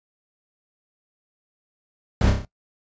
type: noise with echo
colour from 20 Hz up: brown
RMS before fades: -19 dBFS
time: 2.21-2.3 s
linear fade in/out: 2 ms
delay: 30 ms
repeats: 5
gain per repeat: -4 dB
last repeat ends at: 2.45 s
effects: noise-tail reverb RT60 0.1 s tail -18 dB re dry + resampled to 16000 Hz